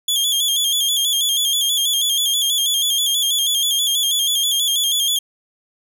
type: tone with vibrato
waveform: sawtooth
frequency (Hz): 3322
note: G#7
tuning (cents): 0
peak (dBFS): -13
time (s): 0.08-5.19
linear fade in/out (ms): 5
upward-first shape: square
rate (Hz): 6.2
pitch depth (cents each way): 56
effects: none